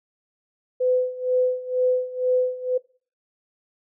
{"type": "tone with tremolo", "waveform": "sine", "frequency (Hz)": 505, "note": "B4", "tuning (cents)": 39, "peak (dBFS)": -16, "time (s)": [0.8, 2.78], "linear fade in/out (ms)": 10, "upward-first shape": "sine", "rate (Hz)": 2.1, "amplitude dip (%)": 85, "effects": ["noise-tail reverb RT60 0.4 s tail -22 dB re dry"]}